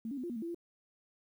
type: tone with pitch steps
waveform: sine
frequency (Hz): 225.3 / 282.1 / 252.4 / 347.2 / 240.1 / 221.2 / 336.2 / 342.4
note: A3 / C#4 / B3 / F4 / B3 / A3 / E4 / F4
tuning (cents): +41 / +30 / +38 / -10 / -49 / +9 / +34 / -34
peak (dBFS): -36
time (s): 0.05-0.546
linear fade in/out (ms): 2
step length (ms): 62
effects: 11-bit